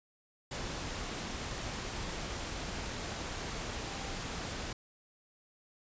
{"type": "tone in noise", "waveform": "sine", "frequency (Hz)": 784, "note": "G5", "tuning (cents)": 0, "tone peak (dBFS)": -48, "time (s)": [3.87, 4.16], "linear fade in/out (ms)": 5, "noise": "pink", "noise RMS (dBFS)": -39, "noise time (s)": [0.51, 4.73], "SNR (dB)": -12, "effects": ["resampled to 16000 Hz"]}